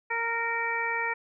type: harmonic tone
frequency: 462.7 Hz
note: A#4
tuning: 13 cents flat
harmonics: 1 / 2 / 3 / 4 / 5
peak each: -37 / -32 / -36 / -31 / -32 dBFS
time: 0.1-1.14 s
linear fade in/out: 10 ms
effects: none